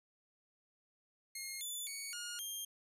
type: tone with pitch steps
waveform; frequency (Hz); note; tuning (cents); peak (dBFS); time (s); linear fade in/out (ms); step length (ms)
10% pulse; 2142 / 3492 / 2236 / 1429 / 3200; C7 / A7 / C#7 / F6 / G7; +40 / -14 / +14 / +39 / +35; -33; 1.35-2.65; 5; 260
effects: resampled to 32000 Hz